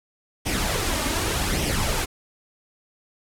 pink noise with flanger, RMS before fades -24 dBFS, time 0.45-2.06 s, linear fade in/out 20 ms, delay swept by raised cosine 0.34 to 3.34 ms, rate 0.85 Hz, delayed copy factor +0.5, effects low-pass 12000 Hz 12 dB/octave

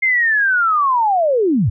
sine linear sweep, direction down, 2123 to 81.4 Hz, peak -12 dBFS, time 0.02-1.7 s, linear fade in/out 10 ms, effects none

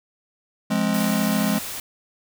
square chord, F minor, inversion none, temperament just, 174.61 / 209.5 / 261.9 Hz, F3 / Ab3 / C4, 0 / +15 / +2 cents, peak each -27 / -22 / -27 dBFS, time 0.7-1.59 s, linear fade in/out 10 ms
white noise, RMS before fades -32 dBFS, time 0.94-1.8 s, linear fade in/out 2 ms
effects none

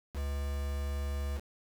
triangle tone with quantisation, 70.5 Hz, C#2, 30 cents sharp, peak -30 dBFS, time 0.13-1.41 s, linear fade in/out 50 ms, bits 7, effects none

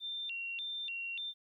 sine tone with vibrato, 3136 Hz, G7, in tune, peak -37 dBFS, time 0-1.34 s, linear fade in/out 50 ms, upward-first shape square, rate 1.7 Hz, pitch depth 230 cents each way, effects 13-bit

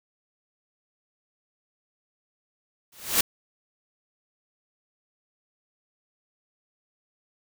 white noise with exponential growth, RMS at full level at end -17 dBFS, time 2.92-3.21 s, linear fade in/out 5 ms, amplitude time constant 63 ms, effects none

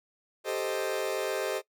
40% pulse chord, A half-diminished seventh, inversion third, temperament equal, 392 / 440 / 523.3 / 622.3 Hz, G4 / A4 / C5 / Eb5, 0 / 0 / 0 / 0 cents, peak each -34 dBFS, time 0.44-1.62 s, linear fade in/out 50 ms, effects noise-tail reverb RT60 0.1 s tail -19 dB re dry

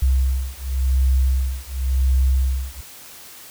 sine beating tone pair, 64.9 / 65.82 Hz, C2 / C2, -13 / +11 cents, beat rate 0.92 Hz, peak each -19 dBFS, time 0.02-2.81 s, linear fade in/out 5 ms, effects white hiss -41 dBFS RMS until 3.5 s

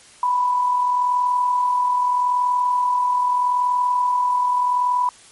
sine tone with amplitude modulation, 989 Hz, B5, 2 cents sharp, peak -14 dBFS, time 0.23-5.09 s, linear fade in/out 2 ms, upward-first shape sine, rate 40.8 Hz, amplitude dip 40%, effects white hiss -47 dBFS RMS until 5.31 s + MP3 48 kbps

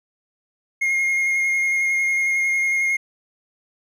triangle tone with vibrato, 2141 Hz, C7, 39 cents sharp, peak -16 dBFS, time 0.81-2.97 s, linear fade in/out 10 ms, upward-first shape square, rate 11 Hz, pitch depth 11 cents each way, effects none

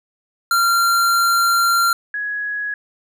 square / sine tone pair in turn, 1379 / 1672.7 Hz, F6 / G#6, -22 / +12 cents, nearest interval minor third, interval 334 cents, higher second, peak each -14 / -21 dBFS, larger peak first, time 0.51-1.93 / 2.14-2.74 s, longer first, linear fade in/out 2 ms, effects none

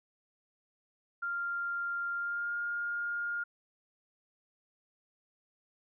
sine tone with pitch glide, 1394 to 1414.3 Hz, F6 to F6, -4 to +21 cents, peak -32 dBFS, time 1.22-3.44 s, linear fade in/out 10 ms, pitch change +25 cents, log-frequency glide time 2.15-2.54 s, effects none

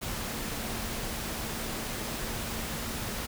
sine tone in noise, 225.8 Hz, A3, 45 cents sharp, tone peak -44 dBFS, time 0.01-3.27 s, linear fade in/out 20 ms, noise pink, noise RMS -35 dBFS, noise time 0.01-3.27 s, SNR -12 dB, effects none

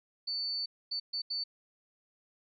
sine tone bursts at uneven times, 4500 Hz, C#8, 25 cents sharp, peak -32 dBFS, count 4, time 0.27-0.66 / 0.91-1 / 1.13-1.22 / 1.3-1.44 s, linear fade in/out 10 ms, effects none

